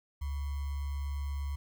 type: tone with sample-and-hold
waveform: sine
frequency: 70.7 Hz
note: C#2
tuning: 35 cents sharp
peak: -32 dBFS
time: 0.21-1.56 s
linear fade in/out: 10 ms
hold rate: 1050 Hz
effects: none